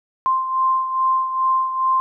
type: beating tone pair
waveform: sine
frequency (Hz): 1046.5 / 1048.9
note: C6 / C6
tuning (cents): 0 / +4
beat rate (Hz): 2.4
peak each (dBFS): -17 / -24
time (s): 0.26-2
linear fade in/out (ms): 0
effects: none

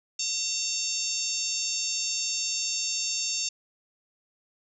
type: harmonic tone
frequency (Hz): 909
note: A#5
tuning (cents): -44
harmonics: 3 / 4 / 5 / 6 / 7 / 8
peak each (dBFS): -37 / -38 / -36 / -33 / -32 / -33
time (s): 0.19-3.49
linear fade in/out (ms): 5
effects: none

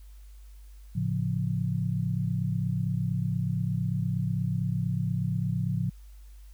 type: chord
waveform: sine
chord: A augmented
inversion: none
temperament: equal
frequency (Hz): 110 / 138.59 / 174.61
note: A2 / C#3 / E#3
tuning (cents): 0 / 0 / 0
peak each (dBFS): -30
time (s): 0.95-5.9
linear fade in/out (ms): 10
effects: added 50 Hz sine -45 dBFS peak until 6.53 s + white hiss -64 dBFS RMS until 6.53 s

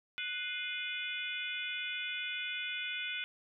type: harmonic tone with a mistuned harmonic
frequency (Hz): 493.9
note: B4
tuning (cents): 0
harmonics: 3 / 4 / 5 / 6 / 7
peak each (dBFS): -42 / -43 / -40 / -43 / -43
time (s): 0.18-3.24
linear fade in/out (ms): 0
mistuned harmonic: 4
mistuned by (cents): +110
effects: none

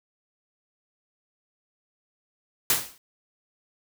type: noise with exponential decay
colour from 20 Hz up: white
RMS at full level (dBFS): -18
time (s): 2.7-2.98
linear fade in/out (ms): 2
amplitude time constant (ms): 59
effects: none

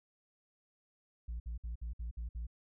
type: tone bursts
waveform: sine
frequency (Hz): 57.5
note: A#1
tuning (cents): -23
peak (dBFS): -35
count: 7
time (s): 1.28-2.468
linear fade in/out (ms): 10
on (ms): 120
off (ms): 58
effects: tanh soft clip ceiling -36 dBFS

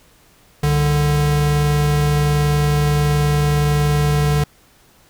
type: tone pair together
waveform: square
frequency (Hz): 66.1 / 147.11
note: C2 / D3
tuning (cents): +18 / +3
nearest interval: octave + major second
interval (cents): 1385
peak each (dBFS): -23 / -15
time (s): 0.63-4.44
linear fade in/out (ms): 5
effects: pink hiss -52 dBFS RMS until 5.09 s

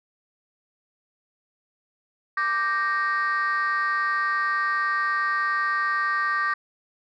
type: chord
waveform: sine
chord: G minor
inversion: second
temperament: equal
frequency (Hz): 1174.7 / 1568 / 1864.7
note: D6 / G6 / Bb6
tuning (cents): 0 / 0 / 0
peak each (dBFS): -23 / -26 / -25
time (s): 2.37-6.54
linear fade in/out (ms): 5
effects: tanh soft clip ceiling -17 dBFS

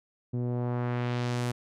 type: tone with low-pass filter sweep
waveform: sawtooth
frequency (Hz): 122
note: B2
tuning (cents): -21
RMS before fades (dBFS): -30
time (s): 0.33-1.52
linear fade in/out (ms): 10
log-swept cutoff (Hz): 310 to 12000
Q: 0.97
effects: none

